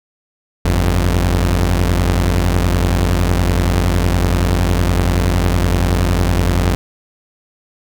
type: tone pair together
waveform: sawtooth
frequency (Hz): 49.35 / 88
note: G1 / F2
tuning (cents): +12 / +14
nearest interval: minor seventh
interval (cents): 1002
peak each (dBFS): -11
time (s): 0.65-6.75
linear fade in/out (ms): 0
effects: none